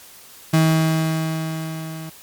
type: tone with level ramp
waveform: 35% pulse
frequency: 160 Hz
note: D#3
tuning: 49 cents sharp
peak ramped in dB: -10 to -29 dBFS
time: 0.53-2.1 s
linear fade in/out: 10 ms
effects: white hiss -44 dBFS RMS until 2.22 s + MP3 96 kbps